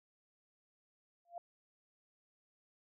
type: tone with exponential growth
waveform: sine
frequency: 691 Hz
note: F5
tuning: 19 cents flat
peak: -38 dBFS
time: 1.25-1.38 s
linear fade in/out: 2 ms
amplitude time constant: 27 ms
effects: none